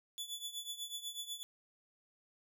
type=tone with tremolo; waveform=sawtooth; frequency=3450 Hz; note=A7; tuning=35 cents flat; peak=-35 dBFS; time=0.18-1.43 s; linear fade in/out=0 ms; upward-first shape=triangle; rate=8.1 Hz; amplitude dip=85%; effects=none